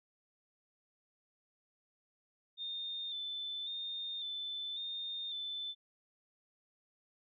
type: tone with vibrato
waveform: sine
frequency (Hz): 3584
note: A7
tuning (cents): +31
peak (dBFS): -38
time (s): 2.57-5.75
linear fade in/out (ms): 50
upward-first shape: square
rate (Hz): 0.91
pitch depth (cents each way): 30
effects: none